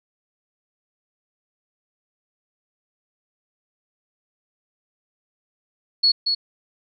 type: tone with echo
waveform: sine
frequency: 4368 Hz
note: C#8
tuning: 26 cents flat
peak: -13 dBFS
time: 6.03-6.12 s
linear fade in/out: 10 ms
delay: 230 ms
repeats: 1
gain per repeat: -5 dB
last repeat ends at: 6.35 s
effects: none